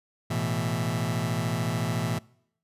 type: chord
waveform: sawtooth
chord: A suspended second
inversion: none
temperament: just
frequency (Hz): 110 / 123.75 / 165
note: A2 / B2 / E3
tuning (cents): 0 / +4 / +2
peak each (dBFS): -26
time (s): 0.3-2.19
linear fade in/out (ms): 10
effects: noise-tail reverb RT60 0.7 s tail -24 dB re dry + resampled to 32000 Hz